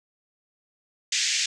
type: band-pass noise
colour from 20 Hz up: white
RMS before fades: -25 dBFS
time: 1.12-1.46 s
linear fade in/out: 5 ms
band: 1800 to 7200 Hz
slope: 48 dB/octave
effects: none